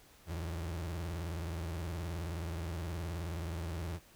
35% pulse tone with vibrato, 83.4 Hz, E2, 21 cents sharp, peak -35 dBFS, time 0.26-4 s, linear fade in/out 50 ms, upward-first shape sine, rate 19 Hz, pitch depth 150 cents each way, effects pink hiss -61 dBFS RMS until 4.15 s

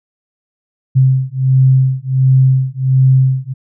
sine beating tone pair, 130.81 / 132.21 Hz, C3 / C3, 0 / +18 cents, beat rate 1.4 Hz, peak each -11 dBFS, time 0.95-3.54 s, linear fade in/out 20 ms, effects none

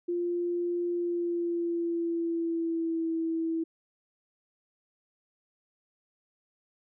sine tone with pitch glide, 348.6 to 327.1 Hz, F4 to E4, -3 to -13 cents, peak -27 dBFS, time 0.08-3.64 s, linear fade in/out 10 ms, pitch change -110 cents, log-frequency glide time 0.91-3.1 s, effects none

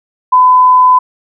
sine tone, 1008 Hz, B5, 35 cents sharp, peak -3 dBFS, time 0.32-0.99 s, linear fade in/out 10 ms, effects none

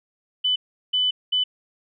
sine tone bursts at uneven times, 3000 Hz, F#7, 23 cents sharp, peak -18 dBFS, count 3, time 0.44-0.56 / 0.93-1.11 / 1.32-1.44 s, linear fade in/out 10 ms, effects none

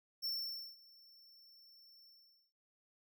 square tone with ADSR envelope, 5410 Hz, E8, 44 cents sharp, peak -36 dBFS, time 0.22-2.53 s, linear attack 30 ms, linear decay 510 ms, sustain -24 dB, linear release 470 ms, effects none

